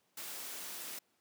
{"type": "noise", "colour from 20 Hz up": "white", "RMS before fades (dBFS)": -44, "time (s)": [0.17, 0.99], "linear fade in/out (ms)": 5, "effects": ["pink hiss -75 dBFS RMS until 1.2 s", "high-pass 200 Hz 12 dB/octave"]}